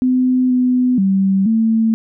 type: tone with pitch steps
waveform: sine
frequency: 254.4 / 251.1 / 193.2 / 223.7 Hz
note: C4 / B3 / G3 / A3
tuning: -48 / +29 / -25 / +29 cents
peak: -11 dBFS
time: 0.02-1.94 s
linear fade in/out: 0 ms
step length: 480 ms
effects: none